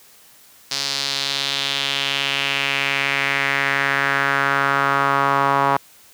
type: tone with band-pass filter sweep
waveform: sawtooth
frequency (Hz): 138.8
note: C#3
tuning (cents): +3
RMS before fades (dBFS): -20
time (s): 0.71-5.77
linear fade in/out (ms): 5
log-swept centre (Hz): 4800 to 1000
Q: 2.8
effects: white hiss -49 dBFS RMS until 6.13 s + high-pass 60 Hz 12 dB/octave